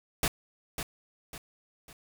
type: noise with echo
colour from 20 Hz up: pink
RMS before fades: -27 dBFS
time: 0.23-0.28 s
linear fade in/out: 2 ms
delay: 550 ms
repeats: 3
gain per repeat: -8 dB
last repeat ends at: 1.93 s
effects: none